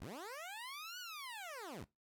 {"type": "linear two-way sweep", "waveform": "15% pulse", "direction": "up then down", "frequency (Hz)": [36.71, 1500, 44.12], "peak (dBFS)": -39, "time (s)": [0, 1.85], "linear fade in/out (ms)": 20, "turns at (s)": 0.99, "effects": ["noise-tail reverb RT60 0.2 s tail -19 dB re dry", "MP3 96 kbps"]}